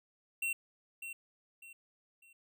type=tone with echo; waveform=square; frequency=2724 Hz; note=F7; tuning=44 cents flat; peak=-33 dBFS; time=0.42-0.53 s; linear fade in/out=5 ms; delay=600 ms; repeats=3; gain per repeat=-9 dB; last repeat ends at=2.33 s; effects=none